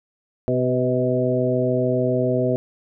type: harmonic tone with a mistuned harmonic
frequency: 126.7 Hz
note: B2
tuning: 45 cents sharp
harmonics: 1 / 2 / 3 / 4 / 5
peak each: -24 / -24 / -24 / -24 / -24 dBFS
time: 0.48-2.56 s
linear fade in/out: 0 ms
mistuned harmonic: 4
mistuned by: -22 cents
effects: none